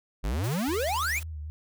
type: exponential sweep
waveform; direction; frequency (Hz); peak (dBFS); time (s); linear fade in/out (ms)
square; up; 43.65 to 2600; -27; 0.23-1.2; 20
type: noise with tremolo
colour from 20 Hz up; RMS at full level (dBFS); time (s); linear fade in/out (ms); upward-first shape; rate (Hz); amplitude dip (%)
white; -41; 0.44-1.23; 0; triangle; 14; 40
type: tone with vibrato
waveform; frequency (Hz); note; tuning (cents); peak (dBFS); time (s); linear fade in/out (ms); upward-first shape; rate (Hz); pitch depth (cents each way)
sine; 77.6; D#2; -4; -34; 0.68-1.5; 0; sine; 3.8; 68
effects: none